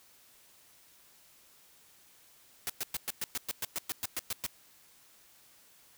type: noise bursts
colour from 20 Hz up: white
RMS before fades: -34 dBFS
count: 14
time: 2.67-4.464 s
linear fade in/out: 0 ms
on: 26 ms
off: 110 ms
effects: white hiss -61 dBFS RMS until 5.97 s